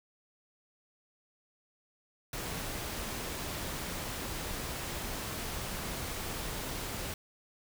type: noise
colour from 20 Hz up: pink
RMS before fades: -38 dBFS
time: 2.33-7.14 s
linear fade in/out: 2 ms
effects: none